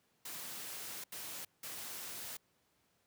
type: noise bursts at uneven times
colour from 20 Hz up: white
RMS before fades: -45 dBFS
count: 3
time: 0.25-1.04 / 1.12-1.45 / 1.63-2.37 s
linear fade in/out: 5 ms
effects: pink hiss -75 dBFS RMS until 3.06 s + high-pass 100 Hz 12 dB/octave